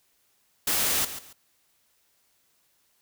white noise with echo, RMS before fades -25 dBFS, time 0.67-1.05 s, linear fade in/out 5 ms, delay 140 ms, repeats 2, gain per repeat -12 dB, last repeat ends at 1.33 s, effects white hiss -68 dBFS RMS until 3.01 s

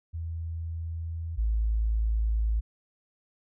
sine tone pair in turn, 82.41 / 54.73 Hz, E2 / A1, 0 / -9 cents, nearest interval perfect fifth, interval 709 cents, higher first, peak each -31 / -23 dBFS, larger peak second, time 0.13-1.37 / 1.37-2.61 s, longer neither, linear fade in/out 20 ms, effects none

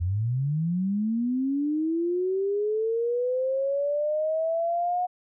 sine linear sweep, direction up, 82.41 to 728 Hz, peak -23 dBFS, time 0-5.07 s, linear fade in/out 20 ms, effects none

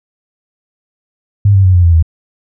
sine tone with pitch steps, 101.2 / 96.85 / 92.69 / 88.71 / 84.9 / 81.26 Hz, G#2 / G2 / F#2 / F2 / F2 / E2, -44 / -20 / +4 / +28 / -48 / -24 cents, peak -4 dBFS, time 1.45-2.026 s, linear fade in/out 5 ms, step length 96 ms, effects none

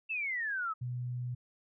sine exponential sweep, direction down, 2706 to 1259 Hz, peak -32 dBFS, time 0.09-0.74 s, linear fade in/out 20 ms
sine tone, 123.47 Hz, B2, in tune, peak -34 dBFS, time 0.81-1.35 s, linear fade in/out 10 ms
effects none

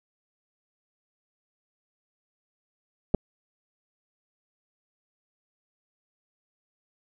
clicks, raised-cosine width 2 ms, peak -15 / -7 dBFS, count 2, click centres 3.142 / 3.147 s, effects none

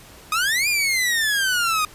sawtooth exponential two-way sweep, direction up then down, 1225 to 2457 to 1225 Hz, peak -15 dBFS, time 0.32-1.85 s, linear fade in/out 2 ms, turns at 0.68 s, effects pink hiss -45 dBFS RMS until 1.94 s + resampled to 32000 Hz

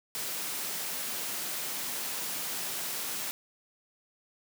white high-pass noise, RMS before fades -35 dBFS, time 0.15-3.31 s, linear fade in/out 0 ms, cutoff 130 Hz, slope 24 dB/octave, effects none

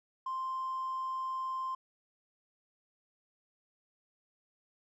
sine tone with hard clipping, 1046.5 Hz, C6, in tune, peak -34 dBFS, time 0.26-1.75 s, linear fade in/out 5 ms, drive 1 dB, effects none

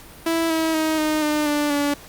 sawtooth tone with pitch steps, 329.6 / 322.3 / 315.1 / 308.1 / 301.2 / 294.5 / 287.9 Hz, E4 / E4 / D#4 / D#4 / D4 / D4 / D4, 0 / -39 / +22 / -17 / +44 / +5 / -34 cents, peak -15 dBFS, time 0.26-1.94 s, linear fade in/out 5 ms, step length 240 ms, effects pink hiss -43 dBFS RMS until 2.08 s + Opus 48 kbps

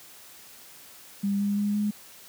sine tone with pitch steps, 200 / 202.7 / 205.4 / 208.1 Hz, G3 / G#3 / G#3 / G#3, +35 / -42 / -19 / +4 cents, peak -23 dBFS, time 1.23-1.91 s, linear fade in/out 10 ms, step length 170 ms, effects white hiss -49 dBFS RMS until 2.28 s + high-pass 80 Hz 12 dB/octave

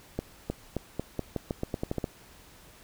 accelerating click train, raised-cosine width 2 ms, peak -16 dBFS, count 13, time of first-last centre 0.19-2.042 s, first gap 310 ms, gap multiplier 0.86, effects pink hiss -54 dBFS RMS until 2.83 s

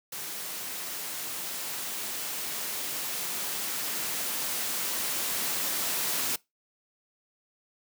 white noise with level ramp, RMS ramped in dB -37 to -29 dBFS, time 0.12-6.36 s, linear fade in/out 5 ms, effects noise-tail reverb RT60 0.2 s tail -23 dB re dry + high-pass 150 Hz 12 dB/octave

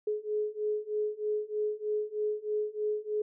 sine beating tone pair, 421.7 / 424.9 Hz, G#4 / G#4, +26 / +40 cents, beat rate 3.2 Hz, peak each -33 / -32 dBFS, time 0.07-3.22 s, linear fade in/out 5 ms, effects none

